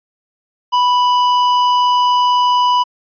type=tone with hard clipping; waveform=sine; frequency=987.8 Hz; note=B5; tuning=in tune; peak=-12 dBFS; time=0.72-2.84 s; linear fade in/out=20 ms; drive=10 dB; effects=resampled to 11025 Hz